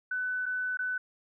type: tone with dropouts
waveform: sine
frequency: 1500 Hz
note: F#6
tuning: 23 cents sharp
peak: -29 dBFS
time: 0.11-0.98 s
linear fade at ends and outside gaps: 5 ms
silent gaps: 0.458-0.462 / 0.772-0.79 s
effects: none